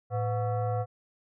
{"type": "tone with frequency modulation", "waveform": "sine", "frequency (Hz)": 110, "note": "A2", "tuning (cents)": 0, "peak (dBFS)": -26, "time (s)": [0.1, 0.86], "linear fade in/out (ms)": 50, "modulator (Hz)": 614, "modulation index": 1, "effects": []}